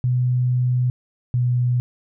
sine tone pair in turn, 125 / 123.28 Hz, B2 / B2, +21 / -3 cents, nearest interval unison, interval 24 cents, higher first, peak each -16 / -16 dBFS, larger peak neither, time 0.04-0.9 / 1.34-1.8 s, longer first, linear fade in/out 0 ms, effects none

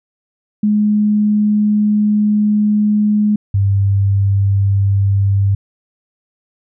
sine tone pair in turn, 209.8 / 99.01 Hz, G#3 / G2, +18 / +18 cents, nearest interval octave + minor second, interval 1300 cents, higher first, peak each -10 dBFS, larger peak neither, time 0.63-3.36 / 3.54-5.55 s, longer first, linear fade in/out 5 ms, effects none

